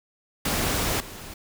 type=noise with level steps; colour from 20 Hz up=pink; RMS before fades=-25 / -40 dBFS; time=0.45-1.34 s; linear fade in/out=5 ms; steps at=1 s; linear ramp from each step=2 ms; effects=none